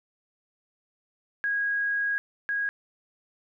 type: tone pair in turn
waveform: sine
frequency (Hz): 1645 / 1645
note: G#6 / G#6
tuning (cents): -17 / -17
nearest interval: unison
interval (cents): 0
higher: neither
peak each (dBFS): -24 / -25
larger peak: first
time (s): 1.44-2.18 / 2.49-2.69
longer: first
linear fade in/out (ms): 0
effects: none